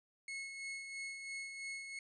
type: tone with tremolo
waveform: 40% pulse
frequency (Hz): 2182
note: C#7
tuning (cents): -28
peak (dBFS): -40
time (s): 0.28-1.99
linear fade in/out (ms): 2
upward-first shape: sine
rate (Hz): 3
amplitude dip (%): 45
effects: resampled to 24000 Hz + 12-bit